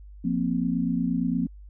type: chord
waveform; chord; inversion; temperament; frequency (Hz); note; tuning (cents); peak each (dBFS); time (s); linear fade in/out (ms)
sine; F suspended fourth; none; equal; 174.61 / 233.1 / 261.6; F3 / Bb3 / C4; 0 / 0 / 0; -27; 0.24-1.47; 10
effects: added 50 Hz sine -42 dBFS peak until 1.69 s